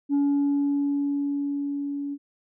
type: tone with level ramp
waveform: sine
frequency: 283.8 Hz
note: C#4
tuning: 41 cents sharp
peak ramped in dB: -16 to -28 dBFS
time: 0.09-2.18 s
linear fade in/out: 50 ms
effects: tanh soft clip ceiling -18 dBFS